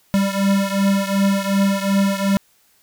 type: beating tone pair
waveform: square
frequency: 196 / 198.7 Hz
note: G3 / G3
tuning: 0 / +24 cents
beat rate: 2.7 Hz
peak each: -18 / -21 dBFS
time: 0.14-2.37 s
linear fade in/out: 0 ms
effects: white hiss -58 dBFS RMS until 2.82 s